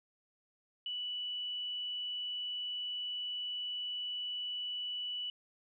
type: tone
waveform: sine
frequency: 2960 Hz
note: F#7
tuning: in tune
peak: -36 dBFS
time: 0.86-5.3 s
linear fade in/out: 2 ms
effects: none